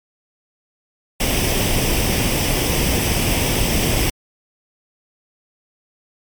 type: noise with comb filter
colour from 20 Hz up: pink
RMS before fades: -18 dBFS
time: 1.2-4.1 s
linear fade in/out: 5 ms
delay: 0.36 ms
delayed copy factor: +0.6
effects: MP3 96 kbps